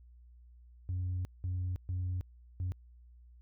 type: tone bursts at uneven times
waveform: sine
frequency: 90.8 Hz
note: F#2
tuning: 32 cents flat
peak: -30 dBFS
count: 4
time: 0.89-1.25 / 1.44-1.76 / 1.89-2.21 / 2.6-2.72 s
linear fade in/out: 0 ms
effects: tanh soft clip ceiling -30 dBFS + added 60 Hz sine -54 dBFS peak until 3.41 s